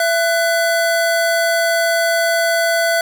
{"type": "tone pair together", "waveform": "square", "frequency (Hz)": [670.3, 1490], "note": ["E5", "F#6"], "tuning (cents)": [29, 12], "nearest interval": "octave + major second", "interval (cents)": 1383, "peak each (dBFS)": [-16, -19], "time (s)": [0, 3.01], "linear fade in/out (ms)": 2, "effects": []}